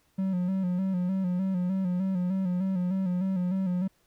triangle tone with vibrato, 185 Hz, F#3, in tune, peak -23 dBFS, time 0.18-3.88 s, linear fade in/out 10 ms, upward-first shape square, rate 3.3 Hz, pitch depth 55 cents each way, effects pink hiss -68 dBFS RMS until 4.06 s

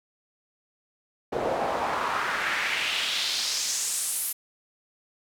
pink noise with band-pass filter sweep, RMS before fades -28 dBFS, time 1.32-4.33 s, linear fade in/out 10 ms, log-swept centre 520 to 12000 Hz, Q 2.2, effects none

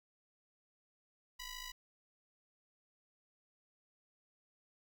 10% pulse ring-modulated tone, 984 Hz, B5, 7 cents flat, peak -33 dBFS, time 1.39-1.72 s, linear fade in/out 10 ms, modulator 957 Hz, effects none

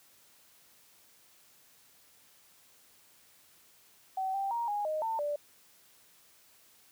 sine tone with pitch steps, 762 / 785 / 938 / 825 / 620 / 898 / 586 Hz, G5 / G5 / A#5 / G#5 / D#5 / A5 / D5, -49 / +2 / +11 / -12 / -6 / +35 / -4 cents, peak -30 dBFS, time 4.17-5.36 s, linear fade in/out 5 ms, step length 170 ms, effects white hiss -62 dBFS RMS until 6.91 s + high-pass 60 Hz 12 dB/octave

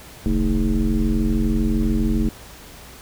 sine tone with frequency modulation, 129.2 Hz, C3, 21 cents flat, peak -16 dBFS, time 0.26-2.29 s, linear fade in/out 0 ms, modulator 92.8 Hz, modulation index 2, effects added 60 Hz sine -48 dBFS peak until 3.01 s + pink hiss -42 dBFS RMS until 3.01 s

